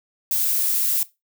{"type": "noise", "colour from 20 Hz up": "violet", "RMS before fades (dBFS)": -21, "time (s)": [0.31, 1.03], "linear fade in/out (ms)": 2, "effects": ["noise-tail reverb RT60 0.2 s tail -17 dB re dry"]}